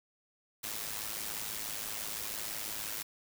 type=noise with amplitude modulation; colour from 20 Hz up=white; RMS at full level=-36 dBFS; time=0.63-3.03 s; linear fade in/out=10 ms; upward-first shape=sine; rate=106 Hz; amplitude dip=65%; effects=none